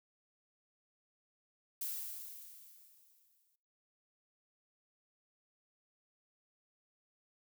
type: noise with exponential decay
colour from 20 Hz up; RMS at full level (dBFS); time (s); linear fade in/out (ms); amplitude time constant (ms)
violet; -38; 1.81-3.56; 5; 380
effects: noise-tail reverb RT60 0.9 s tail -24 dB re dry